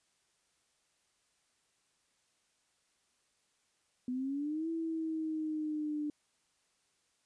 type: exponential two-way sweep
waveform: sine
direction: up then down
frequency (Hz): 246.9 to 329.6 to 296.5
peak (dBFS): -33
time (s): 4.08-6.1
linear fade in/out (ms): 2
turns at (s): 4.69
effects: white hiss -75 dBFS RMS until 7.25 s + resampled to 22050 Hz